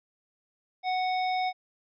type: harmonic tone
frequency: 740 Hz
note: F#5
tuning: in tune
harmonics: 1 / 3 / 5 / 7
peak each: -26 / -35 / -40 / -43 dBFS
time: 0.83-1.53 s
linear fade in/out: 50 ms
effects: none